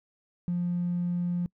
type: tone with tanh clipping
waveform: triangle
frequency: 175.5 Hz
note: F3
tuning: 9 cents sharp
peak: -25 dBFS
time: 0.48-1.46 s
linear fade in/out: 0 ms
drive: 1 dB
effects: noise-tail reverb RT60 0.1 s tail -25 dB re dry